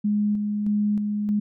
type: tone with tremolo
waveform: sine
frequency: 208.1 Hz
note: G#3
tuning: 4 cents sharp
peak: -19 dBFS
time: 0.04-1.4 s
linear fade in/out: 10 ms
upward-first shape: square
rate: 1.6 Hz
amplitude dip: 35%
effects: none